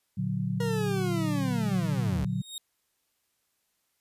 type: chord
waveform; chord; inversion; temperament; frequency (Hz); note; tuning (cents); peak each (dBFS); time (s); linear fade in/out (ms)
sine; Bb augmented; none; equal with one note detuned; 116.54 / 146.16 / 185; Bb2 / D3 / F#3; 0 / -8 / 0; -32 / -32 / -30; 0.17-2.42; 10
type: linear sweep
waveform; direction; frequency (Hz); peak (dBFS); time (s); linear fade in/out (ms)
40% pulse; down; 478.5 to 61.74; -29; 0.6-2.25; 5
type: tone with exponential growth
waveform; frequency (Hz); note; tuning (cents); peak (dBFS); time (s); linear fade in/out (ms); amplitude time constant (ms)
sawtooth; 3729; A#7; 0; -30; 2.23-2.58; 1; 74
effects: white hiss -75 dBFS RMS until 4 s + resampled to 32000 Hz